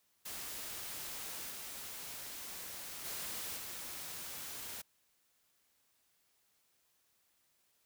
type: noise with level steps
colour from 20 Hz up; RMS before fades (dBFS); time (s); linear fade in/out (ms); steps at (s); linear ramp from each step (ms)
white; -44 / -46 / -42 / -45; 0.25-4.82; 10; 1.5 / 3.04 / 3.56; 20
effects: white hiss -75 dBFS RMS until 7.85 s